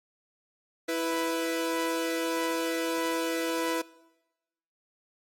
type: tone pair together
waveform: sawtooth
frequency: 329.6 / 495.2 Hz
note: E4 / B4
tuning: 0 / +5 cents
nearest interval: perfect fifth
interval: 705 cents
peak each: -26 dBFS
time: 0.88-3.82 s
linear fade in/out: 10 ms
effects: noise-tail reverb RT60 1.0 s tail -21 dB re dry + MP3 64 kbps